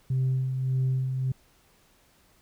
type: tone with tremolo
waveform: sine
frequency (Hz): 130.5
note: C3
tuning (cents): -4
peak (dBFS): -20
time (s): 0.1-1.32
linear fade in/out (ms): 5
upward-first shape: sine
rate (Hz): 1.7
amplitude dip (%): 50
effects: tanh soft clip ceiling -20 dBFS + pink hiss -62 dBFS RMS until 2.41 s